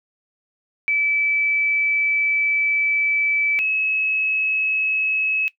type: tone pair in turn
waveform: sine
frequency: 2308 / 2575 Hz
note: D7 / E7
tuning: -31 / -41 cents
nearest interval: major second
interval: 190 cents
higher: second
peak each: -17 / -19 dBFS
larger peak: first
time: 0.88-3.59 / 3.59-5.48 s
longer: first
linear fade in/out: 0 ms
effects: noise-tail reverb RT60 0.1 s tail -17 dB re dry